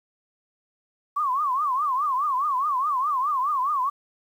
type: tone with vibrato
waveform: sine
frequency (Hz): 1108.7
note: C#6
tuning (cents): 0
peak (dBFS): -21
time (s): 1.16-3.9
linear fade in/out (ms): 10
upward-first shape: triangle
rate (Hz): 4.8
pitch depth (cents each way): 210
effects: 9-bit